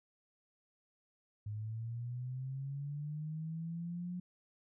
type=linear sweep; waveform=sine; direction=up; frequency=103.83 to 180.4 Hz; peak=-38 dBFS; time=1.46-4.2 s; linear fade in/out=5 ms; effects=none